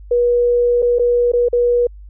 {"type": "tone with dropouts", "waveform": "sine", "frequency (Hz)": 482.8, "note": "B4", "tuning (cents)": -39, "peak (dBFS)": -11, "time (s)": [0.11, 1.87], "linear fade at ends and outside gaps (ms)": 5, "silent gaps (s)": [[0.821, 0.825], [0.986, 0.994], [1.319, 1.334], [1.486, 1.529]], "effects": ["added 50 Hz sine -34 dBFS peak until 2.09 s"]}